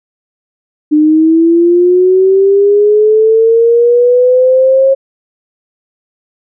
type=linear sweep; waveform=sine; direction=up; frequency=299.4 to 542 Hz; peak=-4 dBFS; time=0.91-4.95 s; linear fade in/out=20 ms; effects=none